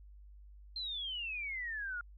sine exponential sweep, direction down, 4186 to 1396.9 Hz, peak -37 dBFS, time 0.76-2.01 s, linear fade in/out 2 ms, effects added 50 Hz sine -52 dBFS peak until 2.17 s

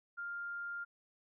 sine tone, 1400 Hz, F6, 4 cents sharp, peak -39 dBFS, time 0.17-0.85 s, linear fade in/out 20 ms, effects none

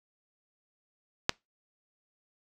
click, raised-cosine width 0.2 ms, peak -5 dBFS, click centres 1.294 s, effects noise-tail reverb RT60 0.2 s tail -25 dB re dry

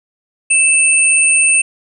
sine tone pair together, 2637 / 8921 Hz, E7 / C#9, 0 / +10 cents, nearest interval octave + major sixth, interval 2110 cents, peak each -11 dBFS, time 0.5-1.62 s, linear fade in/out 10 ms, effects none

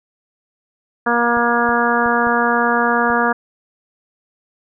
harmonic tone, 237.3 Hz, A#3, 31 cents sharp, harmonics 1 / 2 / 3 / 4 / 5 / 6 / 7, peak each -21 / -21 / -21 / -21 / -21 / -21 / -21 dBFS, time 1.06-3.33 s, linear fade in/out 10 ms
clicks, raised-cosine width 5 ms, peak -23 dBFS, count 5, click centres 1.371 / 1.691 / 2.061 / 2.27 / 3.102 s
effects none

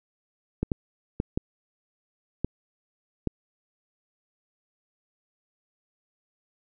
clicks, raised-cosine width 3 ms, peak -12 dBFS, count 6, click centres 0.63 / 0.718 / 1.201 / 1.375 / 2.446 / 3.273 s, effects none

